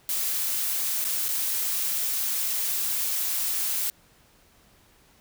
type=noise with dropouts; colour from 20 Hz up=blue; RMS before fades=-27 dBFS; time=0.09-3.9 s; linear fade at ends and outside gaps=1 ms; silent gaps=1.043-1.049 / 1.284-1.288 s; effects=pink hiss -59 dBFS RMS until 5.2 s